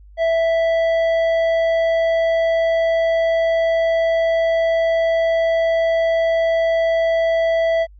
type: tone with tanh clipping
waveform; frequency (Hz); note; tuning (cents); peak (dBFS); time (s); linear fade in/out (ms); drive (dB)
sine; 659.3; E5; 0; -16; 0.17-7.87; 50; 9
effects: added 50 Hz sine -41 dBFS peak until 7.99 s + Opus 48 kbps